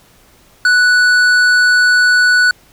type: tone with hard clipping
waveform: sine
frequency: 1480 Hz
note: F#6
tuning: in tune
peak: -9 dBFS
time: 0.65-2.51 s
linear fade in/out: 2 ms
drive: 9 dB
effects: pink hiss -48 dBFS RMS until 2.72 s